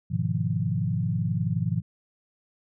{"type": "chord", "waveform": "sine", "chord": "F half-diminished seventh", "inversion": "first", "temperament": "equal", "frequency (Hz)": [103.83, 123.47, 155.56, 174.61], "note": ["Ab2", "Cb3", "Eb3", "F3"], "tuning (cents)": [0, 0, 0, 0], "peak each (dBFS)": -29, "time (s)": [0.1, 1.82], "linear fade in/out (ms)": 20, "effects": []}